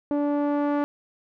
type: tone with low-pass filter sweep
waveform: sawtooth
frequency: 290 Hz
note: D4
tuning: 22 cents flat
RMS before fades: -24 dBFS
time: 0.11-0.84 s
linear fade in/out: 0 ms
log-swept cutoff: 640 to 1200 Hz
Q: 1
effects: none